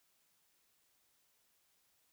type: silence
effects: white hiss -75 dBFS RMS until 2.12 s